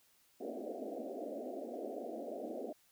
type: band-pass noise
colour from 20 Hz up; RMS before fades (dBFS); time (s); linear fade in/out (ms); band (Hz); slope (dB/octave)
white; -43; 0.4-2.73; 10; 220 to 710; 96
effects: white hiss -70 dBFS RMS until 2.91 s